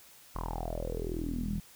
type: tone with low-pass filter sweep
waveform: sawtooth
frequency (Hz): 41.05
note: E1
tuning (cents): -6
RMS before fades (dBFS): -35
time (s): 0.35-1.6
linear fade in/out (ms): 0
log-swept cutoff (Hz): 1100 to 180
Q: 8.5
effects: white hiss -56 dBFS RMS until 1.75 s